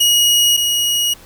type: tone pair in turn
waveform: sawtooth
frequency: 2894 / 2894 Hz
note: F#7 / F#7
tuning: -39 / -39 cents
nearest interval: unison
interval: 0 cents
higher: neither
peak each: -7 / -11 dBFS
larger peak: first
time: 0-0.57 / 0.57-1.14 s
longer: neither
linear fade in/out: 10 ms
effects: pink hiss -43 dBFS RMS until 1.25 s